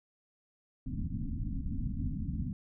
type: low-pass noise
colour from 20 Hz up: pink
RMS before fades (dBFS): -35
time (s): 0.86-2.53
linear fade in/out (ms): 2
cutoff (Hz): 280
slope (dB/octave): 96
effects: none